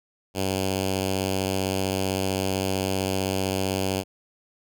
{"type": "tone with notch filter", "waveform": "5% pulse", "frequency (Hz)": 95.6, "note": "G2", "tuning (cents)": -43, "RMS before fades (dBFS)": -26, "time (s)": [0.34, 4.04], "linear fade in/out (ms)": 50, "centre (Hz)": 1200, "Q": 0.85, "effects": []}